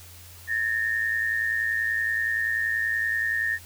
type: tone pair together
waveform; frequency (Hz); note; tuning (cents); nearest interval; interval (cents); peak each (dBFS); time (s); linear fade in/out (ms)
sine; 1721 / 1831.5; A6 / A#6; -39 / -31; minor second; 108; -29 / -24; 0.47-3.59; 50
effects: added 87 Hz sine -47 dBFS peak until 3.65 s + white hiss -48 dBFS RMS until 3.65 s